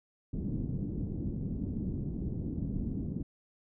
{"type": "low-pass noise", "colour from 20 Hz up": "white", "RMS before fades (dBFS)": -35, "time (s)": [0.33, 3.23], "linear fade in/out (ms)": 5, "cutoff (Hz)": 260, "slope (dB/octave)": 24, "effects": []}